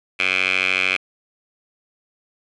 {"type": "tone with band-pass filter", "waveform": "10% pulse", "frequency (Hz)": 93.3, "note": "F#2", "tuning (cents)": 15, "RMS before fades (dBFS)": -20, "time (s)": [0.19, 0.97], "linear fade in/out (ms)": 10, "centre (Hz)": 2500, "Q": 5.9, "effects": ["resampled to 22050 Hz", "8-bit"]}